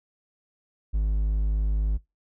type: tone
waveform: triangle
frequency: 51.91 Hz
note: G#1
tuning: in tune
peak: -19 dBFS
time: 0.93-1.98 s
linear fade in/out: 20 ms
effects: noise-tail reverb RT60 0.2 s tail -21 dB re dry

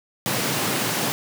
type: high-pass noise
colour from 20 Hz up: pink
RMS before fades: -24 dBFS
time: 0.26-1.12 s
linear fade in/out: 0 ms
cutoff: 110 Hz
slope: 96 dB/octave
effects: none

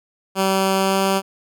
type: tone with pitch glide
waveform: 10% pulse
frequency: 192.2 to 193.54 Hz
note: G3 to G3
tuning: -34 to -22 cents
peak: -8 dBFS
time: 0.35-1.22 s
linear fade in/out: 50 ms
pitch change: +12 cents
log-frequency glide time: 0.76-0.99 s
effects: none

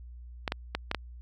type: clicks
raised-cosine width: 0.3 ms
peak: -13 dBFS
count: 5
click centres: 0.478 / 0.521 / 0.75 / 0.914 / 0.947 s
effects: added 60 Hz sine -43 dBFS peak until 1.21 s

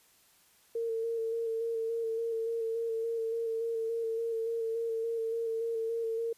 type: tone with vibrato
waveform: sine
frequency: 455.5 Hz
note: A#4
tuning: 40 cents flat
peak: -30 dBFS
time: 0.75-6.33 s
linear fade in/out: 5 ms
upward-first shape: square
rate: 3.5 Hz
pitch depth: 19 cents each way
effects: white hiss -64 dBFS RMS until 6.37 s + resampled to 32000 Hz

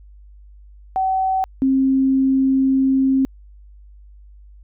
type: tone pair in turn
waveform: sine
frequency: 760 / 266.5 Hz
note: F#5 / C4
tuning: +46 / +32 cents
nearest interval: octave + tritone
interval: 1814 cents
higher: first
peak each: -16 / -13 dBFS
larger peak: second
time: 0.96-1.44 / 1.62-3.25 s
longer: second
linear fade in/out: 0 ms
effects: added 50 Hz sine -41 dBFS peak until 4.63 s

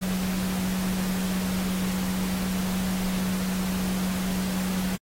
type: tone in noise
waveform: sine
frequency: 186.1 Hz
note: F#3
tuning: 10 cents sharp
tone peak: -25 dBFS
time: 0.01-4.97 s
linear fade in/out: 20 ms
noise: pink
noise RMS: -34 dBFS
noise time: 0.01-4.97 s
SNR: +6 dB
effects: AAC 48 kbps

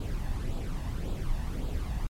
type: noise with flanger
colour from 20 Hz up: brown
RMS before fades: -31 dBFS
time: 0-2.07 s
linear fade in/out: 5 ms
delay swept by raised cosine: 0.25 to 1.14 ms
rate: 1.8 Hz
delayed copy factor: +0.55
effects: MP3 64 kbps

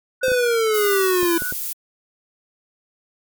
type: tone with tremolo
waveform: sine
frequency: 1476 Hz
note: F#6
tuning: 5 cents flat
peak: -23 dBFS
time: 0.21-1.52 s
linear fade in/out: 10 ms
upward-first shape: triangle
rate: 1.7 Hz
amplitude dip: 90%
type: exponential sweep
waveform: square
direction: down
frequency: 523.3 to 333.5 Hz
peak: -17 dBFS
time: 0.23-1.38 s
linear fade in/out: 5 ms
type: clicks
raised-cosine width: 2 ms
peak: -18 dBFS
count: 5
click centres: 0.282 / 0.318 / 1.23 / 1.421 / 1.524 s
type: noise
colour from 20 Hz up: violet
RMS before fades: -26 dBFS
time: 0.74-1.73 s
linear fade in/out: 5 ms
effects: MP3 96 kbps

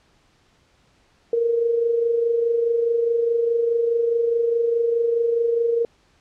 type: tone with amplitude modulation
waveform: sine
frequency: 466.2 Hz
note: A#4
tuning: in tune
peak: -15 dBFS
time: 1.33-5.85 s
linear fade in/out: 2 ms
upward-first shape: sine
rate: 24.8 Hz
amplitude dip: 50%
effects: pink hiss -60 dBFS RMS until 6.2 s + low-pass 6000 Hz 12 dB/octave

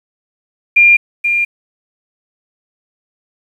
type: tone with echo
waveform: sine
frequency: 2400 Hz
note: D7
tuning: 37 cents sharp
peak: -4 dBFS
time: 0.76-0.97 s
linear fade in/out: 10 ms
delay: 480 ms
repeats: 1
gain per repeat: -7 dB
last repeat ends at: 1.45 s
effects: 7-bit

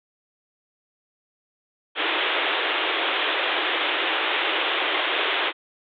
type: band-pass noise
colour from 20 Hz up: white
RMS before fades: -24 dBFS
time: 1.95-5.53 s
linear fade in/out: 50 ms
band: 300 to 3600 Hz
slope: 96 dB/octave
effects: none

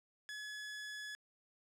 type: tone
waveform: sawtooth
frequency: 1700 Hz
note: G#6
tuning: 40 cents sharp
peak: -40 dBFS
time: 0.29-1.15 s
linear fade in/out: 0 ms
effects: low-pass 8000 Hz 12 dB/octave + 12-bit

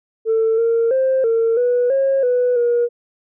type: tone with pitch steps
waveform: sine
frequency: 446.9 / 460.5 / 526 / 455.9 / 489.5 / 542 / 494.2 / 477.5 Hz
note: A4 / A#4 / C5 / A#4 / B4 / C#5 / B4 / A#4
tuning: +27 / -21 / +9 / -39 / -15 / -39 / +1 / +42 cents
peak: -12 dBFS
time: 0.25-2.89 s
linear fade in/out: 50 ms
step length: 330 ms
effects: tanh soft clip ceiling -10 dBFS

